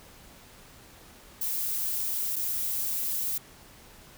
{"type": "noise with dropouts", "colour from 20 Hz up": "violet", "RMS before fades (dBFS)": -30, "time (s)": [1.41, 3.38], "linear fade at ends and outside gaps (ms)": 5, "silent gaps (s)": [2.359, 2.363], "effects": ["pink hiss -52 dBFS RMS until 4.17 s"]}